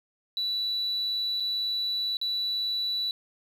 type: tone with dropouts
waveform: sine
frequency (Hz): 3951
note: B7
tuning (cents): 0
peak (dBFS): -25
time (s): 0.37-3.11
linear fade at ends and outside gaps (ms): 1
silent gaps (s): 1.4-1.404 / 2.17-2.214
effects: tanh soft clip ceiling -23 dBFS + 9-bit